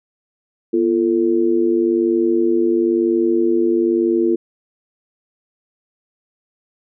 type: tone with amplitude modulation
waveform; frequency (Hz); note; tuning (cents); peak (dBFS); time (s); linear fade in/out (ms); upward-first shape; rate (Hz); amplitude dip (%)
sine; 343; F4; -31; -9; 0.73-4.36; 10; sine; 101; 90
effects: none